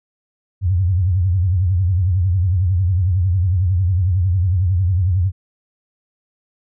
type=tone with vibrato; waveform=sine; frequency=91.3 Hz; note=F#2; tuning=23 cents flat; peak=-13 dBFS; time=0.61-5.32 s; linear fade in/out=50 ms; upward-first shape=triangle; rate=11 Hz; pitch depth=180 cents each way; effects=none